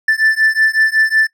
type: beating tone pair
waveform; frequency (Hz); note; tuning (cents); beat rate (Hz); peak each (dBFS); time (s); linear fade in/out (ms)
triangle; 1760 / 1765.4; A6 / A6; 0 / +5; 5.4; -12; 0.08-1.27; 5
effects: noise-tail reverb RT60 0.1 s tail -20 dB re dry